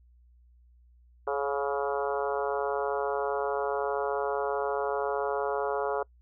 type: harmonic tone with a mistuned harmonic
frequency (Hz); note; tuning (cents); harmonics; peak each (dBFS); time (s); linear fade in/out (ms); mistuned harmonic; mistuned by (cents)
140.8; C#3; +27; 3 / 4 / 5 / 6 / 7 / 8 / 9 / 10; -31 / -33 / -35 / -37 / -38 / -39 / -40 / -41; 1.27-6.03; 5; 4; -23
effects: noise-tail reverb RT60 0.1 s tail -26 dB re dry + added 60 Hz sine -56 dBFS peak until 6.21 s